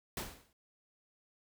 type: noise with exponential decay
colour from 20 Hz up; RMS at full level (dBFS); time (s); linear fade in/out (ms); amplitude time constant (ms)
pink; -36; 0.17-0.53; 2; 77
effects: none